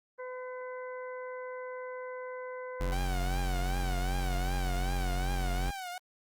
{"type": "harmonic tone", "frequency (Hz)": 506, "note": "B4", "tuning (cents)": 42, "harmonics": [1, 2, 3, 4], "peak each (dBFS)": [-39, -45, -49, -51], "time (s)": [0.18, 2.95], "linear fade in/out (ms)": 20}
{"type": "tone", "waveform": "square", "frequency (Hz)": 45.46, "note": "F#1", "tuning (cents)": -30, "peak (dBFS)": -30, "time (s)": [2.8, 5.71], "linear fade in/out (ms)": 10}
{"type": "tone with vibrato", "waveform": "sawtooth", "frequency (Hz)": 754, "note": "F#5", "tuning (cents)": 32, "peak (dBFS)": -34, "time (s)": [2.92, 5.98], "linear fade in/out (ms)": 2, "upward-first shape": "triangle", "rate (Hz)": 2.6, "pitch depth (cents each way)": 130}
{"effects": ["Opus 32 kbps"]}